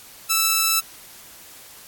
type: tone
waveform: 5% pulse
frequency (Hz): 1318.5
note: E6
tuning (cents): 0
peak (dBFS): -5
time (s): 0.29-0.81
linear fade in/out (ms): 20
effects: white hiss -44 dBFS RMS until 1.87 s + AAC 64 kbps